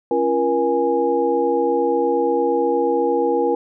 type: tone cluster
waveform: sine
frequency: 274.8 / 343.3 / 477.3 / 828 Hz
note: C#4 / F4 / A#4 / G#5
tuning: -15 / -30 / +41 / -5 cents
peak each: -25 / -22 / -18 / -23 dBFS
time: 0.11-3.55 s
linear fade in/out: 2 ms
effects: none